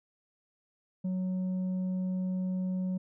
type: tone with tanh clipping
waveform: sine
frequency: 185 Hz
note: F#3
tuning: in tune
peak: -30 dBFS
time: 1.04-2.98 s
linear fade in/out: 10 ms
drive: 4 dB
effects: none